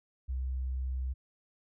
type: tone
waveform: sine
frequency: 64.5 Hz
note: C2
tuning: 24 cents flat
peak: -31 dBFS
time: 0.28-1.14 s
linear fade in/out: 20 ms
effects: none